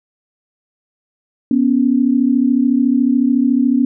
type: tone pair together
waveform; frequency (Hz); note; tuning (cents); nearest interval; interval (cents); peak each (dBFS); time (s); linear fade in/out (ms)
sine; 244.6 / 278.5; B3 / C#4; -16 / +8; major second; 224; -13 / -14; 1.51-3.85; 2
effects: none